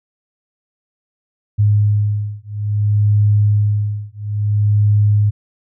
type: beating tone pair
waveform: sine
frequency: 103.83 / 104.42 Hz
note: G#2 / G#2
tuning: 0 / +10 cents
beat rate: 0.59 Hz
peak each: -15 dBFS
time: 1.58-5.31 s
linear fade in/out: 20 ms
effects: none